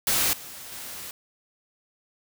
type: noise with level steps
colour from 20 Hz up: white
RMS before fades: -23 / -41 / -38 dBFS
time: 0.07-1.11 s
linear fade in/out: 2 ms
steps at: 0.33 / 0.72 s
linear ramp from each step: 2 ms
effects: none